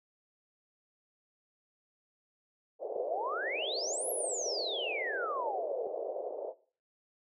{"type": "band-pass noise", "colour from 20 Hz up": "white", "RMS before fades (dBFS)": -38, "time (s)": [2.79, 6.54], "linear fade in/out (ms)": 50, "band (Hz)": [410, 660], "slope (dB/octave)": 48}
{"type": "exponential two-way sweep", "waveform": "sine", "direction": "up then down", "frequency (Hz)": [421.4, 11480, 421.4], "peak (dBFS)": -34, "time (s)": [2.96, 5.87], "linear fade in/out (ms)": 2, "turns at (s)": 4.1}
{"effects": ["noise-tail reverb RT60 0.4 s tail -17 dB re dry"]}